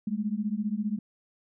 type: beating tone pair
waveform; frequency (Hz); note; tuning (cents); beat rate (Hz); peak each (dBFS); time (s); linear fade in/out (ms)
sine; 203 / 218; G#3 / A3; -39 / -16; 15; -30; 0.07-0.99; 5
effects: none